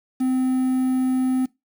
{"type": "tone with quantisation", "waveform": "triangle", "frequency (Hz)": 258.2, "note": "C4", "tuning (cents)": -23, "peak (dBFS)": -16, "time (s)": [0.2, 1.46], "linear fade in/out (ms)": 10, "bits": 7, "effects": ["noise-tail reverb RT60 0.2 s tail -21 dB re dry"]}